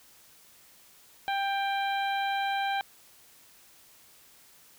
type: harmonic tone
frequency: 790 Hz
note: G5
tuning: 13 cents sharp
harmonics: 1 / 2 / 3 / 4 / 5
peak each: -28 / -34 / -38 / -40 / -42 dBFS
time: 1.28-2.81 s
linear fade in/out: 0 ms
effects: white hiss -57 dBFS RMS until 4.78 s